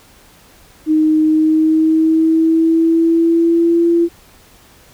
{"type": "tone with pitch glide", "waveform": "sine", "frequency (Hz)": [311.1, 339.3], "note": ["D#4", "F4"], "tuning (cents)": [0, -50], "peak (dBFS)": -9, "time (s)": [0.86, 4.09], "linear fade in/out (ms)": 50, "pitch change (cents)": 150, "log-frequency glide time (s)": [1.24, 3.87], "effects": ["pink hiss -46 dBFS RMS until 4.93 s"]}